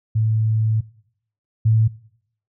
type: tone pair in turn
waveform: sine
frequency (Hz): 110 / 110.77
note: A2 / A2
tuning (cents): 0 / +12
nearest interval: unison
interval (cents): 12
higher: second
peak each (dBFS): -15 / -12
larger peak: second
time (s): 0.15-0.81 / 1.65-1.88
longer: first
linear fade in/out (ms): 10
effects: noise-tail reverb RT60 0.7 s tail -22 dB re dry